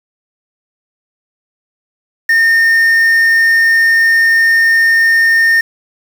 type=tone with quantisation; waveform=triangle; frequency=1823 Hz; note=A#6; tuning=39 cents flat; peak=-5 dBFS; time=2.29-5.61 s; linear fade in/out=5 ms; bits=5; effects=none